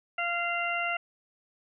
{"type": "harmonic tone", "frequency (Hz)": 692, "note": "F5", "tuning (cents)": -16, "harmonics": [1, 2, 3, 4], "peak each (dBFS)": [-33, -33, -33, -33], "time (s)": [0.18, 0.97], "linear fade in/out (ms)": 5, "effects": []}